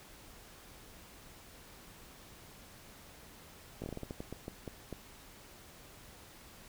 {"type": "slowing click train", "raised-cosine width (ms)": 2, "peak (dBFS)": -27, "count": 13, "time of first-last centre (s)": [3.82, 4.927], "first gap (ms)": 18, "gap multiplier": 1.27, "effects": ["pink hiss -55 dBFS RMS until 6.68 s"]}